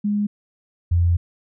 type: tone pair in turn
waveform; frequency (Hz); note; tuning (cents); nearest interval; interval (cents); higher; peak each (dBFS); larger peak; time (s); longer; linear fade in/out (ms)
sine; 206.5 / 86.3; G#3 / F2; -10 / -20; octave + minor third; 1510; first; -18 / -14; second; 0.04-0.27 / 0.91-1.17; second; 10
effects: none